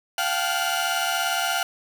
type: tone cluster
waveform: sawtooth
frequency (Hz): 696 / 770 / 863 / 1409 / 2962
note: F5 / G5 / A5 / F6 / F#7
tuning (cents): -6 / -31 / -34 / +15 / +1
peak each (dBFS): -24 / -24 / -31 / -24 / -28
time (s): 0.18-1.63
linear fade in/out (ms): 2
effects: none